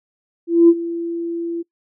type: tone with ADSR envelope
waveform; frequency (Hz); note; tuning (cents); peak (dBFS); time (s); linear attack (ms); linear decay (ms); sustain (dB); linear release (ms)
sine; 337.9; E4; +43; -4; 0.47-1.63; 220; 47; -17; 21
effects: noise-tail reverb RT60 0.1 s tail -23 dB re dry + tanh soft clip ceiling 0 dBFS